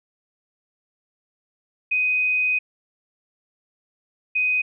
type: tone pair in turn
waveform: sine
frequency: 2503 / 2503 Hz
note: D#7 / D#7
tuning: +10 / +10 cents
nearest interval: unison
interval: 0 cents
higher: neither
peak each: -18 dBFS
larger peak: neither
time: 1.91-2.59 / 4.35-4.62 s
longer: first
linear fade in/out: 10 ms
effects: none